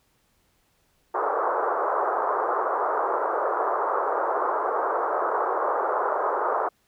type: band-pass noise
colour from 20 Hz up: white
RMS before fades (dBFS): -25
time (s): 1.14-6.69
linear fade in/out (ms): 10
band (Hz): 380 to 1300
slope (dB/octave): 48
effects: pink hiss -67 dBFS RMS until 6.87 s